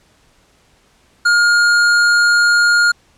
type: tone with hard clipping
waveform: triangle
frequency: 1420 Hz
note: F6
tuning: 28 cents sharp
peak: -11 dBFS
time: 1.25-2.92 s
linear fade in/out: 10 ms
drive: 16 dB
effects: pink hiss -54 dBFS RMS until 3.17 s + low-pass 9000 Hz 12 dB/octave